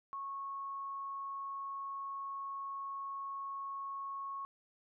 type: tone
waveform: sine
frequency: 1100 Hz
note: C#6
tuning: 14 cents flat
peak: -39 dBFS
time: 0.13-4.45 s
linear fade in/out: 0 ms
effects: none